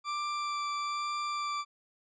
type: tone with vibrato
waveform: 40% pulse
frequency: 1174.7 Hz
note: D6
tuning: in tune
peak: -31 dBFS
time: 0.04-1.65 s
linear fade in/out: 50 ms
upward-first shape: sine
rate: 1.1 Hz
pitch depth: 9 cents each way
effects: resampled to 16000 Hz